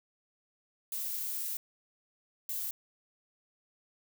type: noise bursts at uneven times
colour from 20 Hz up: violet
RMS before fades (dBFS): -36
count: 2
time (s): 0.92-1.57 / 2.49-2.71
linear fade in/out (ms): 2
effects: none